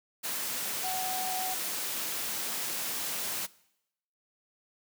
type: tone in noise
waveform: sine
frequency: 747 Hz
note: F#5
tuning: 16 cents sharp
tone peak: -33 dBFS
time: 0.83-1.55 s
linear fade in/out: 20 ms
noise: white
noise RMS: -34 dBFS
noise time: 0.23-3.47 s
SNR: -2 dB
effects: noise-tail reverb RT60 0.8 s tail -21 dB re dry + high-pass 150 Hz 12 dB/octave